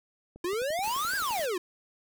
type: click train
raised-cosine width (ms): 2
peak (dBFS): -34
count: 13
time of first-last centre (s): 0.36-1.394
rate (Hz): 11.6
type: exponential two-way sweep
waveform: square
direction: up then down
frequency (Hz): 335.9 to 1661.2 to 335.9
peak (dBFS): -29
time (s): 0.44-1.58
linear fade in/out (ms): 5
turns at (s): 1.16
type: noise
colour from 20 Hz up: white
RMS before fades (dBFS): -40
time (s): 0.82-1.47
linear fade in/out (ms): 20
effects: none